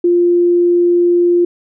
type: tone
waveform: sine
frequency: 349.2 Hz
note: F4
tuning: in tune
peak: -8 dBFS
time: 0.04-1.45 s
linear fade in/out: 5 ms
effects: none